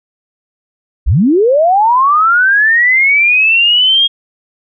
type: linear sweep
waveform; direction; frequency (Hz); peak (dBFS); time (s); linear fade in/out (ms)
sine; up; 38 to 3275; -6; 1.06-4.08; 20
effects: none